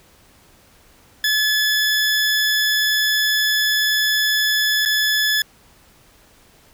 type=tone with dropouts; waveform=20% pulse; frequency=1719 Hz; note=A6; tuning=41 cents flat; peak=-11 dBFS; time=1.24-5.42 s; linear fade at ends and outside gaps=2 ms; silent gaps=4.852-4.858 s; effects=pink hiss -52 dBFS RMS until 6.73 s